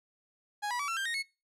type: tone with pitch steps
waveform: 30% pulse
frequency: 829 / 974.5 / 1145.6 / 1346.7 / 1583.1 / 1861 / 2188 Hz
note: G#5 / B5 / D6 / E6 / G6 / A#6 / C#7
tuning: -3 / -23 / -43 / +37 / +17 / -3 / -23 cents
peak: -29 dBFS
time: 0.62-1.229 s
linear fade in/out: 20 ms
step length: 87 ms
effects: noise-tail reverb RT60 0.3 s tail -23 dB re dry + low-pass 10000 Hz 12 dB/octave